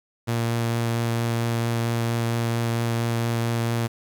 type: tone with vibrato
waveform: sawtooth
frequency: 116.54 Hz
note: A#2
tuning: in tune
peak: -18 dBFS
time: 0.27-3.88 s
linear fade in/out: 20 ms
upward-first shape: triangle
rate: 4.4 Hz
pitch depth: 12 cents each way
effects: 8-bit